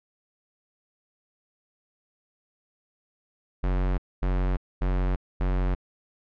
square tone bursts, 46.01 Hz, F#1, 9 cents flat, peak -23 dBFS, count 4, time 3.63-5.75 s, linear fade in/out 10 ms, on 350 ms, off 240 ms, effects low-pass 2000 Hz 12 dB/octave

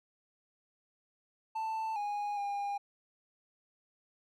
triangle tone with pitch steps, 885 / 824 / 808 Hz, A5 / G#5 / G#5, +10 / -14 / -48 cents, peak -31 dBFS, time 1.55-2.78 s, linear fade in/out 10 ms, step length 410 ms, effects none

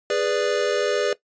square chord, G# diminished, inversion none, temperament equal with one note detuned, 412 / 493.9 / 587.3 Hz, G#4 / B4 / D5, -14 / 0 / 0 cents, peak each -25 dBFS, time 0.1-1.13 s, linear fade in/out 2 ms, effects noise-tail reverb RT60 0.1 s tail -18 dB re dry + resampled to 16000 Hz

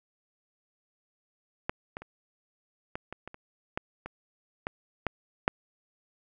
clicks, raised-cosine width 0.5 ms, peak -13 / -21 / -30 / -19 / -23 / -25 / -29 / -15 / -23 / -16 / -12 / -7 dBFS, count 12, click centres 1.695 / 1.969 / 2.02 / 2.955 / 3.126 / 3.276 / 3.344 / 3.775 / 4.06 / 4.669 / 5.067 / 5.479 s, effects none

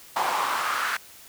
brown noise with high-pass filter sweep, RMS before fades -26 dBFS, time 0.16-0.97 s, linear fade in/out 5 ms, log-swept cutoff 840 to 1500 Hz, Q 3.2, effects white hiss -48 dBFS RMS until 1.28 s

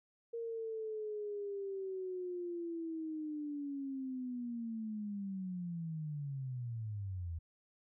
sine linear sweep, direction down, 466.2 to 80 Hz, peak -38 dBFS, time 0.33-7.39 s, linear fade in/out 10 ms, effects none

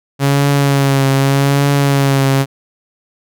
sawtooth tone with vibrato, 138.7 Hz, C#3, 1 cent sharp, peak -6 dBFS, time 0.19-2.46 s, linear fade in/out 50 ms, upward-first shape triangle, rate 0.83 Hz, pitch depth 40 cents each way, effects none

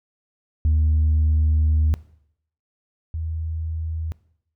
sine tone pair in turn, 77.3 / 80.36 Hz, D#2 / E2, -11 / -44 cents, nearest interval minor second, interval 67 cents, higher second, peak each -13 / -24 dBFS, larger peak first, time 0.65-1.94 / 3.14-4.12 s, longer first, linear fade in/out 0 ms, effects noise-tail reverb RT60 0.7 s tail -21 dB re dry + tanh soft clip ceiling -13 dBFS

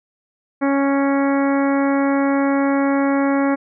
harmonic tone, 277.2 Hz, C#4, in tune, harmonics 1 / 2 / 3 / 4 / 5 / 6 / 7 / 8, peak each -16 / -22 / -26 / -28 / -30 / -32 / -33 / -34 dBFS, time 0.61-3.56 s, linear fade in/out 20 ms, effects none

